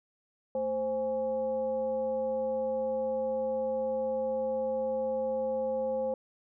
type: tone with frequency modulation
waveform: sine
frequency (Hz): 525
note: C5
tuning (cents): +6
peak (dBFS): -28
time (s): 0.55-6.14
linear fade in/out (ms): 2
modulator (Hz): 302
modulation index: 0.5
effects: none